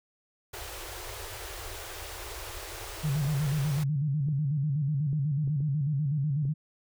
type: band-stop noise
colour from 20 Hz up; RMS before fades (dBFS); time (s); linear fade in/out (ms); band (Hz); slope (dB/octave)
pink; -40; 0.53-3.84; 10; 110 to 330; 96
type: tone with vibrato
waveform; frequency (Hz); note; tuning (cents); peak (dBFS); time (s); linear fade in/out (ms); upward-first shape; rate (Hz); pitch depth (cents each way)
sine; 144.8; D3; -24; -25; 3.03-6.54; 20; square; 8.1; 100
type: clicks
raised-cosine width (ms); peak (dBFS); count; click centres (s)
3; -31; 6; 3.248 / 4.286 / 5.13 / 5.476 / 5.605 / 6.453
effects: none

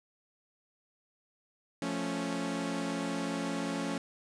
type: chord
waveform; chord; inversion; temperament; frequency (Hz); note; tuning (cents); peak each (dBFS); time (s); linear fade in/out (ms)
sawtooth; F augmented; none; equal; 174.61 / 220 / 277.2; F3 / A3 / C#4; 0 / 0 / 0; -34 / -34 / -31; 1.82-3.98; 2
effects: resampled to 22050 Hz + 10-bit

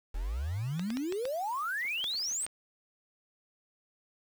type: exponential sweep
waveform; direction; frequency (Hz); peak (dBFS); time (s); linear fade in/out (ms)
sine; up; 36.71 to 8830; -31; 0.14-2.46; 10
type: clicks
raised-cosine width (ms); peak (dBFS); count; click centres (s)
0.2; -21; 7; 0.795 / 0.904 / 0.971 / 1.124 / 1.254 / 2.042 / 2.465
effects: 8-bit

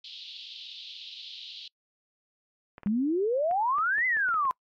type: band-pass noise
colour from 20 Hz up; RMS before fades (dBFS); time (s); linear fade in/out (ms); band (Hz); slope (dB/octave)
white; -43; 0.04-1.68; 5; 3000 to 4200; 48
type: clicks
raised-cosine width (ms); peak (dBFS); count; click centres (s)
0.5; -29; 10; 2.781 / 2.833 / 2.871 / 3.512 / 3.784 / 3.983 / 4.169 / 4.288 / 4.342 / 4.453
type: exponential two-way sweep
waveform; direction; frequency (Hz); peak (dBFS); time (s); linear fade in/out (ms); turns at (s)
sine; up then down; 196 to 2074 to 1008; -23; 2.86-4.51; 0; 4.06
effects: noise-tail reverb RT60 0.1 s tail -25 dB re dry + MP3 96 kbps

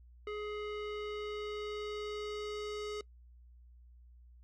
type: tone with low-pass filter sweep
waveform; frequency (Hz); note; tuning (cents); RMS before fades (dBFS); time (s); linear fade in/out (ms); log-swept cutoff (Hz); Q
square; 419.6; G#4; +18; -40; 0.27-3.01; 2; 2500 to 5700; 1.3
effects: noise-tail reverb RT60 0.1 s tail -22 dB re dry + added 60 Hz sine -55 dBFS peak until 4.43 s

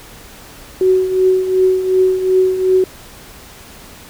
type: tone with tremolo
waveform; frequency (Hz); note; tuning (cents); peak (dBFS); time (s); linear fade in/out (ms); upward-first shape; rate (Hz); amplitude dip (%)
sine; 373.5; F#4; +16; -7; 0.81-2.84; 2; triangle; 2.7; 70
effects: pink hiss -38 dBFS RMS until 4.09 s

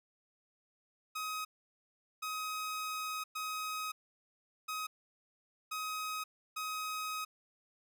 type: tone bursts at uneven times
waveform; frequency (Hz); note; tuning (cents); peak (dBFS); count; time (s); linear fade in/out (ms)
sawtooth; 1263; D#6; +26; -33; 6; 1.15-1.45 / 2.22-3.24 / 3.35-3.92 / 4.68-4.87 / 5.71-6.24 / 6.56-7.25; 10
effects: none

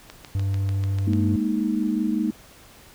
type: click train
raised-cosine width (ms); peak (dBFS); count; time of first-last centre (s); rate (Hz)
0.2; -21; 8; 0.1-1.134; 6.77
type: tone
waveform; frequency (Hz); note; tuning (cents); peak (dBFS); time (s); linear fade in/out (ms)
triangle; 98; G2; 0; -19; 0.35-1.36; 0
type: chord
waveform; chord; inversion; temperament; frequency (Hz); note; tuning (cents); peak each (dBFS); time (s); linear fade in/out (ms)
sine; Ab suspended second; none; equal; 207.7 / 233.1 / 311.1; Ab3 / Bb3 / Eb4; 0 / 0 / 0; -25; 1.07-2.31; 5
effects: pink hiss -49 dBFS RMS until 2.94 s

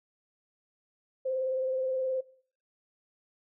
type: tone with vibrato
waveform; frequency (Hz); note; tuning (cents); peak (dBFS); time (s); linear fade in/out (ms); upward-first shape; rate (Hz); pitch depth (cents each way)
sine; 521; C5; -7; -28; 1.25-2.21; 10; sine; 19; 28
effects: noise-tail reverb RT60 0.5 s tail -19 dB re dry

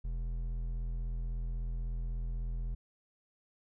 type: tone with hard clipping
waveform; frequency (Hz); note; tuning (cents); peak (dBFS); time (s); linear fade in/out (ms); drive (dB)
triangle; 41.85; E1; +27; -35; 0.04-2.75; 10; 11
effects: none

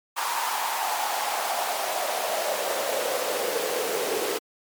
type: noise with high-pass filter sweep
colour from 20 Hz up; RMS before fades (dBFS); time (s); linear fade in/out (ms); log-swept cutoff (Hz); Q
pink; -27; 0.16-4.39; 20; 980 to 410; 4.4
effects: MP3 96 kbps

